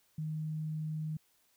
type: tone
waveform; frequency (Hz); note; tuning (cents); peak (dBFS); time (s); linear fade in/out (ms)
sine; 155.56; D#3; 0; -34; 0.18-1.17; 5
effects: white hiss -71 dBFS RMS until 1.56 s